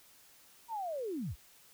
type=linear sweep; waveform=sine; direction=down; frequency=952 to 36.71 Hz; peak=-35 dBFS; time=0.68-1.36 s; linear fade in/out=50 ms; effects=white hiss -61 dBFS RMS until 1.73 s